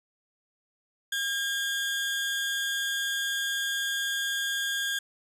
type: tone pair together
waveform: 30% pulse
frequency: 1616 / 3452 Hz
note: G#6 / A7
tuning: -48 / -34 cents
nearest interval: octave + minor second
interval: 1314 cents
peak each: -26 / -31 dBFS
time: 1.12-4.99 s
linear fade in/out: 5 ms
effects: resampled to 32000 Hz